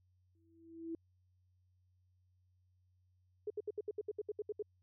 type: tone with exponential growth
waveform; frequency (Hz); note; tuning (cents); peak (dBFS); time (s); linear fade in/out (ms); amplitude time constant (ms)
sine; 329.6; E4; 0; -37; 0.35-0.95; 2; 130
type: tone bursts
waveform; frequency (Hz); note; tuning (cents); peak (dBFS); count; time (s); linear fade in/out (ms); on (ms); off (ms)
sine; 420; G#4; +19; -36; 12; 3.47-4.625; 5; 33; 69
effects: added 91 Hz sine -70 dBFS peak until 4.82 s